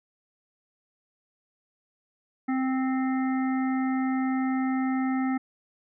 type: harmonic tone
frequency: 261.6 Hz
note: C4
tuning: in tune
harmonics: 1 / 3 / 5 / 7 / 8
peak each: -24 / -34 / -38 / -41 / -42 dBFS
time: 2.48-5.38 s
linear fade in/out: 10 ms
effects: none